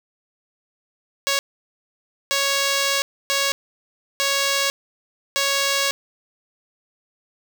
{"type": "tone bursts at uneven times", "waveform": "5% pulse", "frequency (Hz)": 554.4, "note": "C#5", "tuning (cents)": 0, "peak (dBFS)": -7, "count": 5, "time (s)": [[1.27, 1.39], [2.31, 3.02], [3.3, 3.52], [4.2, 4.7], [5.36, 5.91]], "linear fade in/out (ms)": 0, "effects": []}